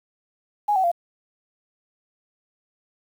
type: tone with pitch steps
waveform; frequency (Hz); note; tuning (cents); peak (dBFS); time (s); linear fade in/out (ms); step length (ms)
sine; 830 / 756.7 / 689.9; G#5 / F#5 / F5; -1 / +39 / -21; -17; 0.68-0.917; 10; 79
effects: 8-bit